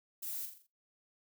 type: noise with echo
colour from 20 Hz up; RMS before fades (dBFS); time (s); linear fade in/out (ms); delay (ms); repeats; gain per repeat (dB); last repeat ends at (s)
violet; -41; 0.22-0.46; 10; 42; 5; -6; 0.67
effects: noise-tail reverb RT60 0.2 s tail -18 dB re dry